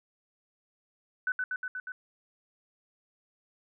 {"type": "tone with echo", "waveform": "sine", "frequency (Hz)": 1500, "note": "F#6", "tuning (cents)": 23, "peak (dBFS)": -26, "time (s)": [1.27, 1.32], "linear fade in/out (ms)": 2, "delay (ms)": 120, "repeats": 5, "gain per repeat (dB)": -2, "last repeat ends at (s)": 1.92, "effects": []}